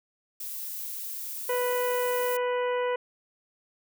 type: noise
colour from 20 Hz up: violet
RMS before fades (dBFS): -36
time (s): 0.4-2.37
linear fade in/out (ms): 5
type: harmonic tone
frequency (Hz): 493.9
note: B4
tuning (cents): 0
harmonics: 1 / 2 / 3 / 4 / 5 / 6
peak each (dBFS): -26 / -32 / -39 / -39 / -44 / -45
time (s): 1.49-2.96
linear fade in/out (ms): 5
effects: none